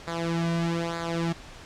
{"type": "tone with flanger", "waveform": "sawtooth", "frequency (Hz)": 167.8, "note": "E3", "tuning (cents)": 31, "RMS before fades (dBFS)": -28, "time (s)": [0.07, 1.33], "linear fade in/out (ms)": 10, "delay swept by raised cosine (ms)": [0.34, 2.34], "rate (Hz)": 1.1, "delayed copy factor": -0.8, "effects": ["pink hiss -45 dBFS RMS until 1.65 s", "low-pass 6000 Hz 12 dB/octave"]}